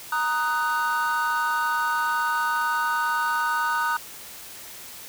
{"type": "chord", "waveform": "triangle", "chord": "D# minor", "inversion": "second", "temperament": "just", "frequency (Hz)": [933.4, 1244.5, 1493.4], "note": ["A#5", "D#6", "F#6"], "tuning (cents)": [2, 0, 16], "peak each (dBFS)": -24, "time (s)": [0.12, 3.97], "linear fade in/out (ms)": 5, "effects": ["tanh soft clip ceiling -12 dBFS", "white hiss -41 dBFS RMS until 5.08 s"]}